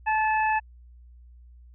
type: harmonic tone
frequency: 868 Hz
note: A5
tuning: 24 cents flat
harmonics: 1 / 2 / 3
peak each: -22 / -28 / -32 dBFS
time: 0.06-0.6 s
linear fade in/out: 20 ms
effects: added 60 Hz sine -47 dBFS peak until 1.74 s